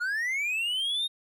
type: linear sweep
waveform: triangle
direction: up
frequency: 1396.9 to 3729 Hz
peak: -25 dBFS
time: 0-1.08 s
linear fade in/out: 20 ms
effects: none